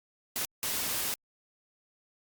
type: noise bursts at uneven times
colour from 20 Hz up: white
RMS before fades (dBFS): -32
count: 2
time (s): 0.36-0.45 / 0.63-1.14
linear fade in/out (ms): 0
effects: Opus 48 kbps